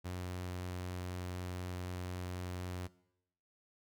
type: tone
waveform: sawtooth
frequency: 90.4 Hz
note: F#2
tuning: 40 cents flat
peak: -35 dBFS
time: 0.04-2.88 s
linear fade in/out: 20 ms
effects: noise-tail reverb RT60 0.8 s tail -20 dB re dry